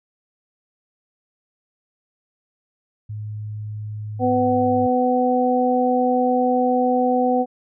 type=tone with pitch glide; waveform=sine; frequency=106.2 to 104.07 Hz; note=G#2 to G#2; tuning=+39 to +4 cents; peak=-27 dBFS; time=3.09-4.87 s; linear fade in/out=10 ms; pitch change=-35 cents; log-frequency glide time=4.28-4.73 s
type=harmonic tone; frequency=250.4 Hz; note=B3; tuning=24 cents sharp; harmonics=1 / 2 / 3; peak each=-20 / -20 / -20 dBFS; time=4.19-7.46 s; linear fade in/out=50 ms
effects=none